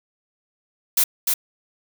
blue noise with echo, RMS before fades -17 dBFS, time 0.97-1.04 s, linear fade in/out 5 ms, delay 300 ms, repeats 1, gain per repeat -3 dB, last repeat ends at 1.34 s, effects none

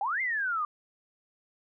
sine exponential two-way sweep, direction up then down, 754 to 2138 to 1174 Hz, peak -27 dBFS, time 0.01-0.65 s, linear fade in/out 2 ms, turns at 0.21 s, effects none

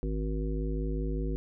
harmonic tone, 52.6 Hz, G#1, 23 cents sharp, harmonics 1 / 3 / 5 / 7 / 9, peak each -30 / -37 / -38 / -39 / -42 dBFS, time 0.03-1.36 s, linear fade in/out 0 ms, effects none

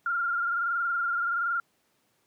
sine tone with frequency modulation, 1395 Hz, F6, 2 cents flat, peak -25 dBFS, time 0.06-1.6 s, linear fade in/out 2 ms, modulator 21.3 Hz, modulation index 1.7, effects pink hiss -70 dBFS RMS until 2.26 s + high-pass 150 Hz 12 dB/octave

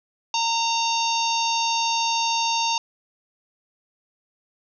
harmonic tone with a mistuned harmonic, 920 Hz, A#5, 23 cents flat, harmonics 1 / 3 / 4 / 5 / 6 / 7, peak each -23 / -28 / -29 / -30 / -31 / -31 dBFS, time 0.34-2.78 s, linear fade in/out 2 ms, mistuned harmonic 7, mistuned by -29 cents, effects none

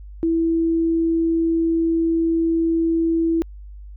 sine tone, 329.7 Hz, E4, in tune, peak -16 dBFS, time 0.23-3.42 s, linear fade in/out 0 ms, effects added 50 Hz sine -35 dBFS peak until 3.96 s

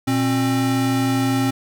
square tone pair together, 120 / 267.1 Hz, B2 / C4, -49 / +36 cents, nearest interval octave + major second, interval 1385 cents, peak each -23 / -19 dBFS, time 0.07-1.51 s, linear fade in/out 10 ms, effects none

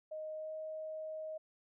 sine tone with pitch glide, 622.3 to 627.4 Hz, D#5 to D#5, 0 to +14 cents, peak -40 dBFS, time 0.11-1.38 s, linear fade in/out 10 ms, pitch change +14 cents, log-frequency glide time 0.35-0.52 s, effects none

